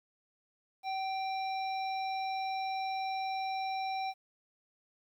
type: harmonic tone with a mistuned harmonic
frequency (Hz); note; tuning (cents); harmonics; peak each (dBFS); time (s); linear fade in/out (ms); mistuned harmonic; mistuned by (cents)
788; G5; +9; 1 / 3 / 5 / 7; -33 / -43 / -47 / -50; 0.83-4.14; 50; 1; -46
effects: 11-bit